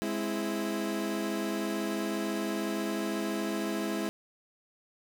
30% pulse chord, Ab augmented, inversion none, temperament equal, 207.7 / 261.6 / 329.6 Hz, Ab3 / C4 / E4, 0 / 0 / 0 cents, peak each -31 / -36 / -31 dBFS, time 0.02-4.09 s, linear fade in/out 0 ms, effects none

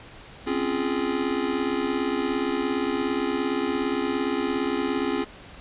square chord, Db major seventh, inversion third, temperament just, 259.9 / 277.2 / 346.5 / 415.8 Hz, C4 / Db4 / F4 / Ab4, -11 / 0 / -14 / +2 cents, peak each -30 dBFS, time 0.46-5.25 s, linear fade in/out 20 ms, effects pink hiss -45 dBFS RMS until 5.6 s + resampled to 8000 Hz

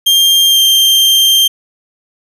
40% pulse tone with pitch glide, 3193 to 3165 Hz, G7 to G7, +31 to +16 cents, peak -5 dBFS, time 0.06-1.48 s, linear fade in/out 10 ms, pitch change -15 cents, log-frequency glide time 0.49-0.6 s, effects 7-bit

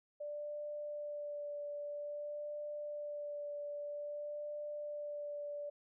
sine tone with vibrato, 587.3 Hz, D5, in tune, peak -40 dBFS, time 0.2-5.7 s, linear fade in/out 10 ms, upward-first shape sine, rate 0.51 Hz, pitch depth 14 cents each way, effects none

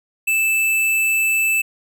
square tone, 2636 Hz, E7, 1 cent flat, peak -16 dBFS, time 0.27-1.62 s, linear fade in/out 10 ms, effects none

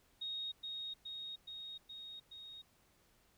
sine tone with echo, 3739 Hz, A#7, 4 cents sharp, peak -39 dBFS, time 0.21-0.52 s, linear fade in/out 10 ms, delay 420 ms, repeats 5, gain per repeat -2 dB, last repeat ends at 2.62 s, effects pink hiss -71 dBFS RMS until 3.37 s

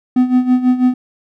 triangle tone with tremolo, 251.8 Hz, B3, 34 cents sharp, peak -5 dBFS, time 0.16-0.94 s, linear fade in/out 5 ms, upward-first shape sine, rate 6.1 Hz, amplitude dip 75%, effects none

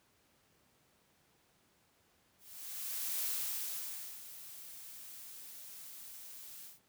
blue noise with ADSR envelope, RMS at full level -36 dBFS, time 2.38-6.8 s, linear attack 860 ms, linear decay 960 ms, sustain -14 dB, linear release 150 ms, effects pink hiss -71 dBFS RMS until 6.88 s + high-pass 80 Hz 12 dB/octave

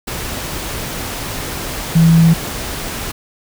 sine tone in noise, 164.81 Hz, E3, in tune, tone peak -6 dBFS, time 1.95-2.34 s, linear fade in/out 10 ms, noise pink, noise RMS -24 dBFS, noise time 0.07-3.12 s, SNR +15 dB, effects none

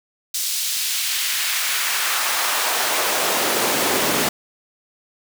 pink noise with high-pass filter sweep, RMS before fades -21 dBFS, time 0.34-4.29 s, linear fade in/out 5 ms, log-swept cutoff 5000 to 220 Hz, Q 0.98, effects none

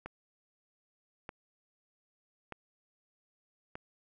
click train, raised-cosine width 0.5 ms, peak -26 dBFS, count 4, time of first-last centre 0.06-3.755 s, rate 0.812 Hz, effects none

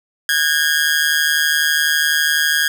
sawtooth tone with amplitude modulation, 1636 Hz, G#6, 26 cents flat, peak -7 dBFS, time 0.29-2.68 s, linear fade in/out 2 ms, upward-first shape sine, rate 152 Hz, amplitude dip 75%, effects none

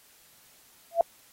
sine tone with exponential growth, 676 Hz, E5, 43 cents sharp, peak -13 dBFS, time 0.91-1.01 s, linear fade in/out 2 ms, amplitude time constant 20 ms, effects white hiss -58 dBFS RMS until 1.32 s + AAC 48 kbps

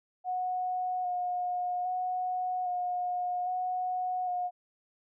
sine tone with vibrato, 726 Hz, F#5, 33 cents flat, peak -29 dBFS, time 0.24-4.51 s, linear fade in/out 50 ms, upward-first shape square, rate 0.62 Hz, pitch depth 16 cents each way, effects none

